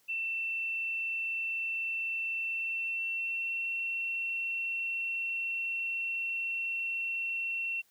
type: tone with pitch glide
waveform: sine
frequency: 2684 to 2714 Hz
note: E7 to E7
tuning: +31 to +50 cents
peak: -31 dBFS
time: 0.08-7.82 s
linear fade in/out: 20 ms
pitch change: +19 cents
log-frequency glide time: 2.39-3.67 s
effects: white hiss -68 dBFS RMS until 7.9 s + high-pass 80 Hz 12 dB/octave